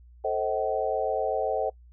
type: chord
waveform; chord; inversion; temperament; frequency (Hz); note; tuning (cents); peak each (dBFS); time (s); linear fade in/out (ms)
sine; A diminished seventh; none; just; 440 / 528 / 633.6 / 760.3; A4 / C5 / Eb5 / Gb5; 0 / +16 / +31 / +47; -30; 0.24-1.7; 10
effects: noise-tail reverb RT60 0.1 s tail -24 dB re dry + added 60 Hz sine -49 dBFS peak until 1.92 s